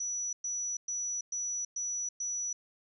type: tone bursts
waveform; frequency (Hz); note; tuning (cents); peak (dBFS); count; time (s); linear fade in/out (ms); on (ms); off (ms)
sine; 5900; F#8; -6; -32; 6; 0-2.53; 5; 330; 110
effects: none